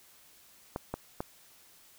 clicks, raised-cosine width 1 ms, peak -19 dBFS, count 3, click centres 0.761 / 0.94 / 1.205 s, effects white hiss -59 dBFS RMS until 1.98 s

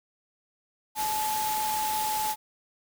sine tone in noise, 861 Hz, A5, 38 cents flat, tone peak -27 dBFS, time 0.95-2.36 s, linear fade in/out 50 ms, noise white, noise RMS -33 dBFS, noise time 0.95-2.36 s, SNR +3 dB, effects none

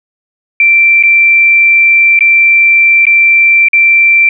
sine tone with dropouts, 2349 Hz, D7, in tune, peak -3 dBFS, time 0.6-4.29 s, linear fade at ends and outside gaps 2 ms, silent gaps 1.027-1.035 / 2.191-2.207 / 3.054-3.067 / 3.685-3.732 s, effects none

